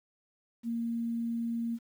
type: tone with quantisation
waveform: sine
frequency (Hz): 232.2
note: A#3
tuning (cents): -7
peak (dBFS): -30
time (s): 0.63-1.79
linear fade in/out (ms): 50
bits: 10
effects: none